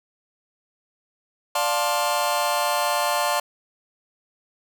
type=chord; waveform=sawtooth; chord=D minor seventh; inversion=none; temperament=just; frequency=587.3 / 704.8 / 881 / 1057.2 Hz; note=D5 / F5 / A5 / C6; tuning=0 / +16 / +2 / +18 cents; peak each=-22 dBFS; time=1.55-3.4 s; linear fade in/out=5 ms; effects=none